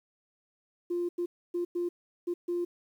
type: tone bursts at uneven times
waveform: sine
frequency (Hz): 349.2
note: F4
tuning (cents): 0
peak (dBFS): -27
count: 6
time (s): 0.9-1.09 / 1.18-1.26 / 1.54-1.65 / 1.75-1.89 / 2.27-2.34 / 2.48-2.65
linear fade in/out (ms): 10
effects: tanh soft clip ceiling -24 dBFS + 10-bit